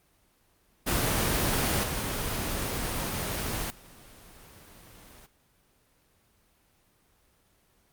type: noise with level steps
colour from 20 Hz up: pink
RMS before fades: -26 / -31 / -51 dBFS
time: 0.86-5.27 s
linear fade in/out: 20 ms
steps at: 1.83 / 3.7 s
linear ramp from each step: 5 ms
effects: pink hiss -66 dBFS RMS until 7.92 s + Opus 24 kbps